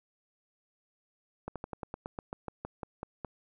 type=slowing click train; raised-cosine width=1 ms; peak=-23 dBFS; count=14; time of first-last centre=1.48-3.247 s; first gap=77 ms; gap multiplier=1.09; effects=none